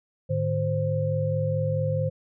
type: tone cluster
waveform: sine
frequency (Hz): 105.6 / 150.2 / 523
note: G#2 / D3 / C5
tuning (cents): +29 / +39 / -1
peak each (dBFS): -27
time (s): 0.29-2.1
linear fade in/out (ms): 20
effects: none